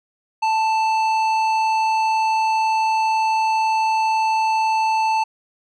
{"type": "tone with tanh clipping", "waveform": "sine", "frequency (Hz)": 882, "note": "A5", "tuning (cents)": 4, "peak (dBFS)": -18, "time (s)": [0.42, 5.24], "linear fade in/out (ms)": 10, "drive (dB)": 12, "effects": []}